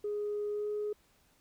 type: tone with pitch glide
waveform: sine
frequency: 415.3 to 418.7 Hz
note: G#4 to G#4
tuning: 0 to +14 cents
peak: -31 dBFS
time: 0.04-0.93 s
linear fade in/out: 5 ms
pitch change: +14 cents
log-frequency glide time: 0.51-0.69 s
effects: tanh soft clip ceiling -28 dBFS + pink hiss -68 dBFS RMS until 1.4 s